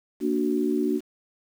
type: chord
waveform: sine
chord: Bb augmented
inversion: none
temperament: equal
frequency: 233.1 / 293.7 / 370 Hz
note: Bb3 / D4 / F#4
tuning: 0 / 0 / 0 cents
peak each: -27 / -25 / -26 dBFS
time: 0.2-1.01 s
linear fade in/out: 50 ms
effects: 8-bit